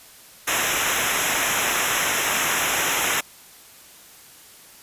pink noise with comb filter, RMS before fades -22 dBFS, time 0.47-3.21 s, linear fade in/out 10 ms, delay 0.22 ms, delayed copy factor -0.95, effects white hiss -47 dBFS RMS until 4.82 s + resampled to 32000 Hz

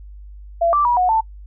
sine tone with pitch steps, 677 / 1170 / 964 / 729 / 887 Hz, E5 / D6 / B5 / F#5 / A5, +46 / -7 / -42 / -26 / +14 cents, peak -13 dBFS, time 0.61-1.21 s, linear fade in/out 10 ms, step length 120 ms, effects noise-tail reverb RT60 0.1 s tail -24 dB re dry + added 50 Hz sine -35 dBFS peak until 1.46 s

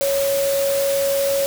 sine tone in noise, 554.4 Hz, C#5, in tune, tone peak -17 dBFS, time 0.01-1.46 s, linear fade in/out 0 ms, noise white, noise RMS -27 dBFS, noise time 0.01-1.46 s, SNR +7 dB, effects none

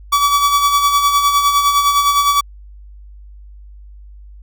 45% pulse tone with tremolo, 1144 Hz, D6, 46 cents flat, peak -9 dBFS, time 0.12-2.41 s, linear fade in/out 10 ms, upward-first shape sine, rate 9.8 Hz, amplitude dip 50%, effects added 50 Hz sine -35 dBFS peak until 4.42 s

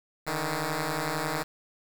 5% pulse beating tone pair, 146.8 / 157.8 Hz, D3 / D#3, 0 / +25 cents, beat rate 11 Hz, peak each -22 / -19 dBFS, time 0.26-1.44 s, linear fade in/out 20 ms, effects 7-bit

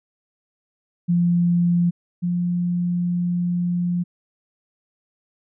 sine tone pair in turn, 173.6 / 175.72 Hz, F3 / F3, -10 / +11 cents, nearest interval unison, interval 21 cents, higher second, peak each -15 / -19 dBFS, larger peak first, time 1.08-1.91 / 2.22-4.04 s, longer second, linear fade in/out 20 ms, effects none

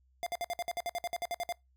square tone bursts, 698.5 Hz, F5, in tune, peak -33 dBFS, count 15, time 0.23-1.524 s, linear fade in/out 0 ms, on 34 ms, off 56 ms, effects noise-tail reverb RT60 0.2 s tail -24 dB re dry + added 64 Hz sine -65 dBFS peak until 1.76 s

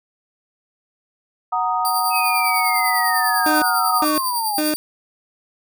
sine chord, D# minor, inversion first, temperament equal, 740 / 932.3 / 1244.5 Hz, F#5 / A#5 / D#6, 0 / 0 / 0 cents, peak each -22 dBFS, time 1.52-4.05 s, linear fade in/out 10 ms
5% pulse tone with tremolo, 4699 Hz, D8, in tune, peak -14 dBFS, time 1.85-4.76 s, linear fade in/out 0 ms, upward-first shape sine, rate 10 Hz, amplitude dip 55%
sine linear sweep, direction down, 2586 to 763 Hz, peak -21 dBFS, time 2.1-4.62 s, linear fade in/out 50 ms
30% pulse tone bursts, 305.1 Hz, D#4, 34 cents flat, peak -16 dBFS, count 3, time 3.46-4.74 s, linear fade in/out 2 ms, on 160 ms, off 400 ms
effects none

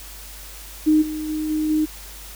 sine tone with level steps, 308.6 Hz, D#4, 14 cents flat, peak -12 / -25 / -22 / -19 / -16 dBFS, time 0.86-1.86 s, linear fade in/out 20 ms, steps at 1.01 / 1.28 / 1.49 / 1.69 s, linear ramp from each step 20 ms, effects added 50 Hz sine -40 dBFS peak until 2.35 s + white hiss -40 dBFS RMS until 2.35 s

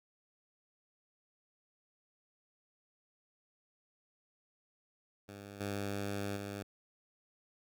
10% pulse tone with level steps, 100.7 Hz, G2, 47 cents sharp, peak -39 / -28 / -32 dBFS, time 5.28-6.63 s, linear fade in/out 10 ms, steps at 5.6 / 6.36 s, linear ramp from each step 10 ms, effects none

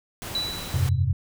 pink noise, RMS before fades -35 dBFS, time 0.22-0.89 s, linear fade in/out 0 ms
sine tone with exponential decay, 3951 Hz, B7, in tune, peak -22 dBFS, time 0.35-1.04 s, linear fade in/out 2 ms, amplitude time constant 150 ms
sine chord, F suspended second, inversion none, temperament just, 87.31 / 98.22 / 130.96 Hz, F2 / G2 / C3, 0 / +4 / +2 cents, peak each -24 dBFS, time 0.74-1.13 s, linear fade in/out 5 ms
effects none

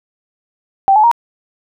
sine tone with pitch steps, 780 / 855.5 / 938.4 Hz, G5 / A5 / A#5, -9 / -49 / +11 cents, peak -6 dBFS, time 0.88-1.114 s, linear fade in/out 0 ms, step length 78 ms, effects none

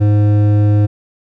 triangle tone with hard clipping, 104.1 Hz, G#2, 5 cents sharp, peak -10 dBFS, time 0-0.87 s, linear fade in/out 20 ms, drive 14 dB, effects none

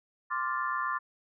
sine chord, D minor seventh, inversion third, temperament equal, 1046.5 / 1174.7 / 1396.9 / 1760 Hz, C6 / D6 / F6 / A6, 0 / 0 / 0 / 0 cents, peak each -33 / -33 / -37 / -36 dBFS, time 0.3-0.99 s, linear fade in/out 20 ms, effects none

